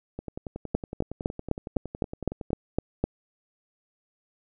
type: two click trains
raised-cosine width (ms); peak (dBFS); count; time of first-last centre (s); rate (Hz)
2; -21 / -10; 26 / 10; 0.19-2.505 / 0.75-3.04; 10.8 / 3.93
effects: none